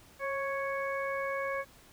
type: harmonic tone with a mistuned harmonic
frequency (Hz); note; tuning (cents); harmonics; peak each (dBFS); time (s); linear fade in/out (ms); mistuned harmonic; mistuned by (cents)
554.4; C#5; 0; 1 / 2 / 3 / 4; -34 / -37 / -39 / -40; 0.19-1.65; 50; 1; -26
effects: pink hiss -58 dBFS RMS until 1.92 s